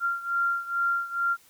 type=beating tone pair; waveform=sine; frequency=1384 / 1386.3 Hz; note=F6 / F6; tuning=-16 / -13 cents; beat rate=2.3 Hz; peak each=-26 / -29 dBFS; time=0-1.37 s; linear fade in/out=50 ms; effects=white hiss -58 dBFS RMS until 1.49 s